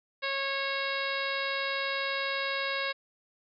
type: harmonic tone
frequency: 548 Hz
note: C#5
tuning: 20 cents flat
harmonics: 1 / 2 / 3 / 4 / 5 / 6 / 7 / 8 / 9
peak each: -36 / -37 / -35 / -36 / -39 / -44 / -38 / -44 / -44 dBFS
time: 0.22-2.93 s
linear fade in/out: 20 ms
effects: none